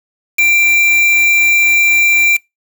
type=tone with quantisation; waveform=triangle; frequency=2362 Hz; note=D7; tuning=9 cents sharp; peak=-6 dBFS; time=0.38-2.37 s; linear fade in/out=10 ms; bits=3; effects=noise-tail reverb RT60 0.2 s tail -26 dB re dry